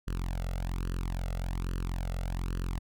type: tone with flanger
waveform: sawtooth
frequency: 44.14 Hz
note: F1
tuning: 19 cents sharp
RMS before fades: -33 dBFS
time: 0.07-2.79 s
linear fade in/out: 10 ms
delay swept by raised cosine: 0.66 to 1.5 ms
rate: 1.2 Hz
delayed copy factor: +1
effects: none